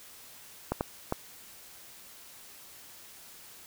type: clicks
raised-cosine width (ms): 1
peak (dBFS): -14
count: 3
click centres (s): 0.72 / 0.809 / 1.124
effects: white hiss -51 dBFS RMS until 3.66 s